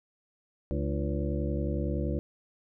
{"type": "harmonic tone with a mistuned harmonic", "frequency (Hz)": 70.7, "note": "C#2", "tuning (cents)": 35, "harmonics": [1, 2, 3, 4, 5, 7, 8], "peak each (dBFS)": [-31, -34, -36, -37, -38, -39, -40], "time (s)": [0.71, 2.19], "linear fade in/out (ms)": 0, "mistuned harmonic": 4, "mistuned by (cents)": 110, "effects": []}